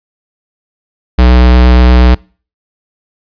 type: tone with vibrato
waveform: square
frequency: 61.74 Hz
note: B1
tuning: in tune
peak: -3 dBFS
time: 1.18-2.15 s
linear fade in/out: 10 ms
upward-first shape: sine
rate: 8.5 Hz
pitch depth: 10 cents each way
effects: noise-tail reverb RT60 0.4 s tail -25 dB re dry + resampled to 11025 Hz